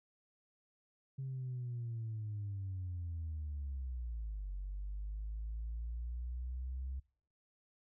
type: linear two-way sweep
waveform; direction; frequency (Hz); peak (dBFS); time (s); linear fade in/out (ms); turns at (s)
sine; down then up; 135.3 to 46.81 to 66.4; -37; 1.18-7; 10; 4.52
effects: noise-tail reverb RT60 0.6 s tail -25 dB re dry + tanh soft clip ceiling -35 dBFS

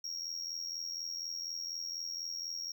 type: tone with amplitude modulation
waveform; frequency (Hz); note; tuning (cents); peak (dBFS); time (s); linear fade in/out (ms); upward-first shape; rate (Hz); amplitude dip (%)
triangle; 5588; F8; 0; -33; 0.04-2.72; 5; sine; 84.1; 70
effects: none

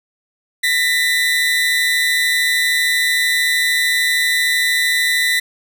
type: tone pair together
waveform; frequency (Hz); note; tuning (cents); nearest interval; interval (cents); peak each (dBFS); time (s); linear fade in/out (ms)
30% pulse; 1830.9 / 1984; A#6 / B6; -32 / +7; minor second; 139; -18 / -12; 0.63-5.4; 10
effects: none

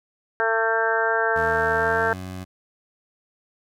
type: harmonic tone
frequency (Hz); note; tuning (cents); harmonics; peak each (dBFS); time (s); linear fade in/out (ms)
225.1; A3; +40; 2 / 3 / 4 / 5 / 6 / 7 / 8; -25 / -26 / -27 / -33 / -29 / -23 / -33; 0.4-2.13; 0
type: tone with pitch glide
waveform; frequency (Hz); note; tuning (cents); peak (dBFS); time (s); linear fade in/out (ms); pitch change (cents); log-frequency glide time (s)
20% pulse; 81.2 to 92.74; E2 to F#2; -26 to +5; -27; 1.35-2.45; 20; +231; 1.79-2.11
effects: none

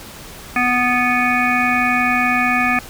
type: harmonic tone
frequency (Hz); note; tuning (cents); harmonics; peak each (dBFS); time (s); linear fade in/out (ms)
246.9; B3; 0; 1 / 3 / 5 / 7 / 9 / 10; -21 / -21 / -21 / -21 / -21 / -21; 0.56-2.79; 2
effects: pink hiss -36 dBFS RMS until 2.89 s

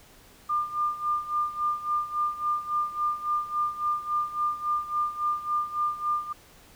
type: tone with tremolo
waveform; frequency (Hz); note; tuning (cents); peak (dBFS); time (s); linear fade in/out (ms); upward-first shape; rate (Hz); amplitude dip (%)
sine; 1200; D6; +37; -22; 0.49-6.33; 10; sine; 3.6; 80
effects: pink hiss -54 dBFS RMS until 6.75 s

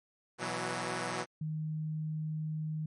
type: chord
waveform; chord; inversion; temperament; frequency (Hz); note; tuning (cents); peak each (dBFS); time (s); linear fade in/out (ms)
5% pulse; B suspended fourth; none; equal with one note detuned; 122.12 / 164.81 / 185; B2 / E3 / F#3; -19 / 0 / 0; -27; 0.38-1.26; 50
type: tone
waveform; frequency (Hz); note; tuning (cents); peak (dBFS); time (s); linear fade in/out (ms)
sine; 155.56; D#3; 0; -33; 1.41-2.86; 5
effects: MP3 48 kbps

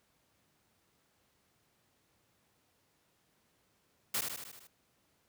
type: noise with echo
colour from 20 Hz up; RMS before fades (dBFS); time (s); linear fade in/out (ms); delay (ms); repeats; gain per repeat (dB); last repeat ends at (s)
white; -33; 4.14-4.21; 5; 77; 6; -4; 4.672
effects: pink hiss -73 dBFS RMS until 5.28 s + high-pass 80 Hz 12 dB/octave

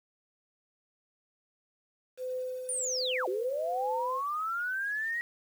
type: tone with tremolo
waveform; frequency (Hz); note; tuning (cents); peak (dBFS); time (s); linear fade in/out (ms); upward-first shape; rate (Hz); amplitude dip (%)
sine; 509; C5; -48; -31; 2.17-4.22; 50; triangle; 1.3; 65
type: linear two-way sweep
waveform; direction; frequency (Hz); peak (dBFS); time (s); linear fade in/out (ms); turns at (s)
sine; down then up; 9580 to 354.7 to 1913; -30; 2.69-5.21; 0; 3.28
effects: 9-bit

